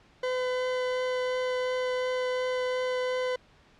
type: tone with vibrato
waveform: 40% pulse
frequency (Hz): 506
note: B4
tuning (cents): +42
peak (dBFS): -26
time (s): 0.23-3.36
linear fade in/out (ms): 5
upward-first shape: triangle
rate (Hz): 2.8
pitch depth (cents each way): 8
effects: pink hiss -59 dBFS RMS until 3.79 s + low-pass 4000 Hz 12 dB/octave